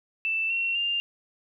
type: tone with pitch steps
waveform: sine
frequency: 2655 / 2725 / 2797 Hz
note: E7 / F7 / F7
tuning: +12 / -43 / +2 cents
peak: -24 dBFS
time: 0.25-1 s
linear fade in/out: 0 ms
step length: 250 ms
effects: 11-bit